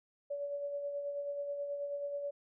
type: tone with tremolo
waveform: sine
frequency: 571 Hz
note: D5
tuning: 49 cents flat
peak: -34 dBFS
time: 0.3-2.31 s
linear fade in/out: 10 ms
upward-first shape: sine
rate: 9.3 Hz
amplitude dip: 40%
effects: none